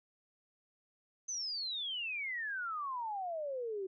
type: exponential sweep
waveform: sine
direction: down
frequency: 6272 to 370 Hz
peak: -36 dBFS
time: 1.28-3.87 s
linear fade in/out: 10 ms
effects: none